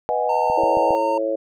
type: chord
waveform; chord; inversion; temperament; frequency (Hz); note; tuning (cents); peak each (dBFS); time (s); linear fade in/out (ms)
sine; G# minor seventh; first; equal; 493.9 / 622.3 / 740 / 830.6; B4 / D#5 / F#5 / G#5; 0 / 0 / 0 / 0; -24; 0.09-0.95; 0
type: tone with pitch glide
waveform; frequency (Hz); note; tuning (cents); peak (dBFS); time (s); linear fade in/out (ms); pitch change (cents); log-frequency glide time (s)
triangle; 908 to 916.4; A#5 to A#5; -46 to -30; -19; 0.29-1.18; 5; +16; 0.54-0.66
type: click train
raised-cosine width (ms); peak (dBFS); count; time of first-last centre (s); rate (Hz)
3; -21; 4; 0.5-0.907; 7.37
type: harmonic tone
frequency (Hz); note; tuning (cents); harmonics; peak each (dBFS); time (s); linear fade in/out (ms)
110; A2; 0; 3 / 4 / 5 / 6; -27 / -29 / -21 / -33; 0.57-1.36; 10
effects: none